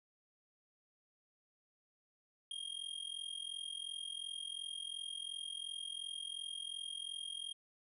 square tone with amplitude modulation, 3228 Hz, G#7, 50 cents flat, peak -39 dBFS, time 2.51-7.53 s, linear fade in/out 2 ms, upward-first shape sine, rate 42.8 Hz, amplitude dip 85%, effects resampled to 32000 Hz

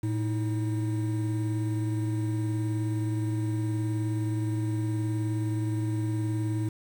triangle tone pair together, 112 / 316.8 Hz, A2 / D#4, +31 / +31 cents, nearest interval octave + tritone, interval 1800 cents, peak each -25 / -30 dBFS, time 0.03-6.69 s, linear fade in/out 5 ms, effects 8-bit

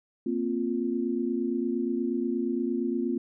sine chord, Bb suspended second, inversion none, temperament equal, 233.1 / 261.6 / 349.2 Hz, Bb3 / C4 / F4, 0 / 0 / 0 cents, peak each -30 dBFS, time 0.26-3.18 s, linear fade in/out 5 ms, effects none

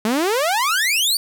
sawtooth exponential sweep, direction up, 207.7 to 4699 Hz, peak -13 dBFS, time 0.05-1.17 s, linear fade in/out 2 ms, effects none

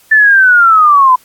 sine linear sweep, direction down, 1771 to 994 Hz, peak -3 dBFS, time 0.11-1.16 s, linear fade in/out 10 ms, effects white hiss -46 dBFS RMS until 1.24 s + AAC 64 kbps

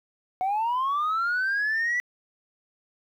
sine linear sweep, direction up, 730 to 1975.5 Hz, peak -21 dBFS, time 0.41-2 s, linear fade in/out 0 ms, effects tanh soft clip ceiling -21 dBFS + 10-bit

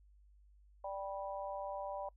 harmonic tone, 196 Hz, G3, in tune, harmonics 3 / 4 / 5, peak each -42 / -44 / -46 dBFS, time 0.84-2.09 s, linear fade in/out 5 ms, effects noise-tail reverb RT60 0.1 s tail -24 dB re dry + added 50 Hz sine -61 dBFS peak until 2.16 s

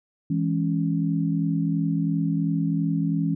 sine chord, C# minor, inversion first, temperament equal, 164.81 / 207.7 / 277.2 Hz, E3 / G#3 / C#4, 0 / 0 / 0 cents, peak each -23 / -29 / -26 dBFS, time 0.3-3.35 s, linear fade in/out 5 ms, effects none

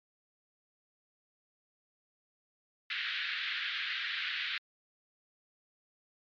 pink band-pass noise, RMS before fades -36 dBFS, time 2.9-4.58 s, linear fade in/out 2 ms, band 1500 to 4000 Hz, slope 48 dB/octave, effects MP3 48 kbps

